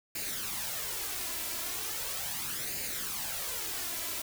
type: noise with flanger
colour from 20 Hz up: white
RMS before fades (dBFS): -36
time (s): 0.15-4.22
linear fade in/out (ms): 5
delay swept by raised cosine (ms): 0.43 to 3.03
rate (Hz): 0.38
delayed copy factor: +0.6
effects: none